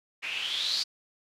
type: noise with low-pass filter sweep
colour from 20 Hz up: blue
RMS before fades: -31 dBFS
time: 0.22-0.84 s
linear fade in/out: 20 ms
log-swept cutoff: 2400 to 4700 Hz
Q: 7
effects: none